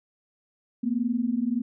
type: tone pair together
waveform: sine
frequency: 228.4 / 249.9 Hz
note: A#3 / B3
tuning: -35 / +21 cents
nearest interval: major second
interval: 156 cents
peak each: -26 dBFS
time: 0.83-1.62 s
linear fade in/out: 10 ms
effects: none